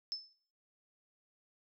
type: tone with exponential decay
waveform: sine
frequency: 5260 Hz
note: E8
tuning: 5 cents flat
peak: -32 dBFS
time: 0.12-0.33 s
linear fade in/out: 0 ms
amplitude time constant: 44 ms
effects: noise-tail reverb RT60 0.6 s tail -22 dB re dry